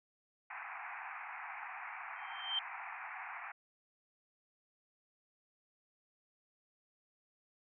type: band-pass noise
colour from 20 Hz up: pink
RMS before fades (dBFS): -46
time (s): 0.5-3.52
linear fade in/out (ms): 5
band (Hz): 730 to 2500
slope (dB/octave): 96
type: tone with exponential growth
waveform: sine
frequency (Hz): 3136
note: G7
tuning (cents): 0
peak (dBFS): -30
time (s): 2.16-2.59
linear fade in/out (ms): 2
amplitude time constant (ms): 92
effects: none